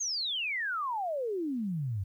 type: exponential sweep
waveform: sine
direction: down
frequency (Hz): 6645 to 90.8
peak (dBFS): -30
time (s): 0-2.04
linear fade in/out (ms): 10
effects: 11-bit